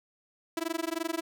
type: tone with amplitude modulation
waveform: sawtooth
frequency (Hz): 329.6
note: E4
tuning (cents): 0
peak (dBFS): -23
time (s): 0.57-1.21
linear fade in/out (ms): 2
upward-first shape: sine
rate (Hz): 23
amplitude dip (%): 100
effects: none